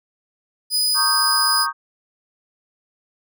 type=tone; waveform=sawtooth; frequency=4978 Hz; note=D#8; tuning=in tune; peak=-14 dBFS; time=0.7-1.67 s; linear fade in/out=50 ms
type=chord; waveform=sine; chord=Eb dominant seventh; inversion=second; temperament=equal; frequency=932.3 / 1108.7 / 1244.5 / 1568 Hz; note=Bb5 / Db6 / Eb6 / G6; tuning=0 / 0 / 0 / 0 cents; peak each=-28 / -24 / -24 / -26 dBFS; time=0.94-1.73 s; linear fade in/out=50 ms
effects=none